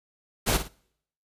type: noise with echo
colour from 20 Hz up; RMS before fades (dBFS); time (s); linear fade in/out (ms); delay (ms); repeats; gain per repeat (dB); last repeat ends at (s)
pink; -23; 0.46-0.58; 20; 54; 2; -10; 0.688
effects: noise-tail reverb RT60 0.7 s tail -26 dB re dry + resampled to 32000 Hz